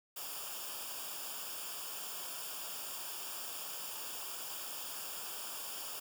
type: noise with comb filter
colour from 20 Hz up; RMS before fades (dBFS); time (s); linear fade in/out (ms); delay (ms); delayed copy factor
white; -43; 0.16-6; 10; 0.49; -0.75
effects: none